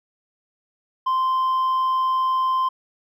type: tone with hard clipping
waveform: triangle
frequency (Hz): 1041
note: C6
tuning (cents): -9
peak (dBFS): -17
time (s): 1.06-2.69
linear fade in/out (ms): 10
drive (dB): 1
effects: none